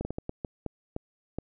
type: slowing click train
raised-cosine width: 2 ms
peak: -19 dBFS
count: 9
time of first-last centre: 0.01-1.386 s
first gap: 40 ms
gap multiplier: 1.4
effects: none